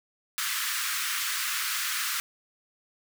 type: high-pass noise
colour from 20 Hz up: pink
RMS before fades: -30 dBFS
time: 0.38-2.2 s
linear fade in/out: 0 ms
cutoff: 1200 Hz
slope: 48 dB/octave
effects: none